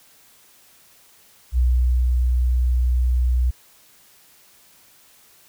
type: tone with ADSR envelope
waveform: sine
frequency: 61.9 Hz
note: B1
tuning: 5 cents sharp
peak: -13 dBFS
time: 1.52-3.51 s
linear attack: 61 ms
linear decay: 490 ms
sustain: -2 dB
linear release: 12 ms
effects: tanh soft clip ceiling -9 dBFS + white hiss -53 dBFS RMS until 5.48 s